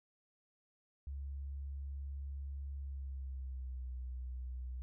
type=tone with pitch glide; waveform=sine; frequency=69.3 to 62.82 Hz; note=C#2 to B1; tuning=0 to +30 cents; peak=-40 dBFS; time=1.07-4.82 s; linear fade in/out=0 ms; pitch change=-170 cents; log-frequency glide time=2.77-3.9 s; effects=none